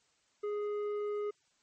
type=tone with tanh clipping; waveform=sine; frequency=415.3 Hz; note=G#4; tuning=in tune; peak=-34 dBFS; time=0.43-1.31 s; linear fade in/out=10 ms; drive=8 dB; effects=white hiss -72 dBFS RMS until 1.62 s + MP3 32 kbps